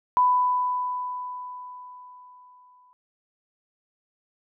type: tone with exponential decay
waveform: sine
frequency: 996 Hz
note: B5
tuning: 14 cents sharp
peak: -15 dBFS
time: 0.17-2.93 s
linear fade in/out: 0 ms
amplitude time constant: 600 ms
effects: none